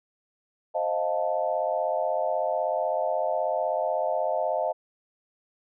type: chord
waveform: sine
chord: F dominant seventh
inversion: second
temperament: equal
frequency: 523.3 / 622.3 / 698.5 / 880 Hz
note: C5 / Eb5 / F5 / A5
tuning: 0 / 0 / 0 / 0 cents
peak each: -31 / -27 / -29 / -32 dBFS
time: 0.74-4.73 s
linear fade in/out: 20 ms
effects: none